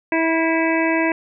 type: harmonic tone with a mistuned harmonic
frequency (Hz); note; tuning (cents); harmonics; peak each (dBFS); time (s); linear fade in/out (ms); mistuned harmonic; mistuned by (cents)
325.8; E4; -20; 1 / 2 / 3 / 5 / 6 / 7 / 8; -19 / -23 / -25 / -27 / -25 / -27 / -29; 0.12-1.12; 2; 6; +23
effects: none